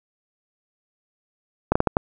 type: slowing click train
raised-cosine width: 1 ms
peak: -3 dBFS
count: 5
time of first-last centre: 1.72-1.969 s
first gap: 35 ms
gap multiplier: 1.4
effects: none